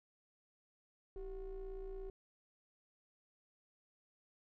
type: ring-modulated tone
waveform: triangle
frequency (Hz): 178.4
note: F3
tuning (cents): +37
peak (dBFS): -38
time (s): 1.16-2.1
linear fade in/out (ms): 2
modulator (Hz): 207
effects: none